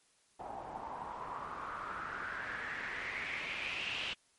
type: noise with low-pass filter sweep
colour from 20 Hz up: white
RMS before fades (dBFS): -41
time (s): 0.39-4.14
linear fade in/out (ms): 10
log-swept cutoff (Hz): 750 to 3000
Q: 5.1
effects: white hiss -70 dBFS RMS until 4.38 s + MP3 48 kbps